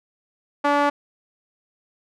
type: tone with band-pass filter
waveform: sawtooth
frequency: 288.2 Hz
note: D4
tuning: 33 cents flat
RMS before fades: -19 dBFS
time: 0.64-0.9 s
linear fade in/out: 10 ms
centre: 980 Hz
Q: 1.4
effects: none